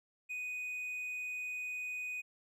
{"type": "tone", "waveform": "triangle", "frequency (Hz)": 2489, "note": "D#7", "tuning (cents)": 0, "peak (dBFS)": -36, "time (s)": [0.29, 2.22], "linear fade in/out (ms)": 20, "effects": []}